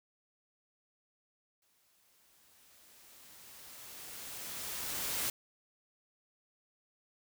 white noise with exponential growth, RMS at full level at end -34 dBFS, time 1.62-5.3 s, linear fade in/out 2 ms, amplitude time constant 800 ms, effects none

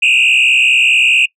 sine tone with frequency modulation, 2637 Hz, E7, in tune, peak -5 dBFS, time 0.02-1.26 s, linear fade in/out 10 ms, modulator 64.7 Hz, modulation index 3, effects noise-tail reverb RT60 0.1 s tail -25 dB re dry + tanh soft clip ceiling -6 dBFS

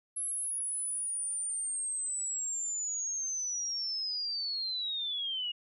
sine linear sweep, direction down, 11010 to 2849 Hz, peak -32 dBFS, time 0.16-5.52 s, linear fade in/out 10 ms, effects none

